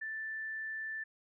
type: tone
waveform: sine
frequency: 1764 Hz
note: A6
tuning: 4 cents sharp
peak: -37 dBFS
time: 0.01-1.04 s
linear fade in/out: 10 ms
effects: none